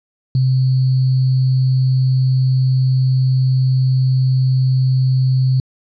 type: tone with sample-and-hold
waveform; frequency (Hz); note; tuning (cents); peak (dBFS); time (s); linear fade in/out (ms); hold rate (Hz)
sine; 130; C3; -11; -11; 0.35-5.6; 2; 4410
effects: resampled to 16000 Hz